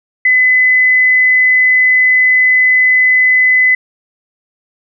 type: tone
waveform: sine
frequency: 2015 Hz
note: B6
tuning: 34 cents sharp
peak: -6 dBFS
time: 0.25-3.75 s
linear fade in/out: 5 ms
effects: none